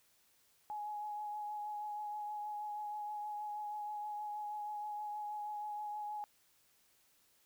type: tone with vibrato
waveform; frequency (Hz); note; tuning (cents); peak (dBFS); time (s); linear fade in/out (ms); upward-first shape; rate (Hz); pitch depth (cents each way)
sine; 838; G#5; +15; -39; 0.7-6.24; 0; triangle; 6.3; 21
effects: white hiss -71 dBFS RMS until 7.45 s